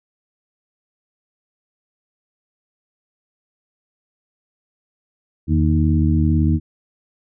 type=harmonic tone with a mistuned harmonic; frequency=78 Hz; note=D#2; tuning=5 cents sharp; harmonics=1 / 2 / 3 / 4; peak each=-16 / -19 / -21 / -22 dBFS; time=5.47-6.6 s; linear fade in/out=50 ms; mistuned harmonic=1; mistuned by=+110 cents; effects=none